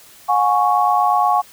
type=chord; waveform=sine; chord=F# suspended second; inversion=none; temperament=equal with one note detuned; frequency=722.3 / 830.6 / 1108.7 Hz; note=F#5 / G#5 / C#6; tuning=-42 / 0 / 0 cents; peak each=-17 dBFS; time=0.28-1.42 s; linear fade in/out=20 ms; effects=white hiss -45 dBFS RMS until 1.52 s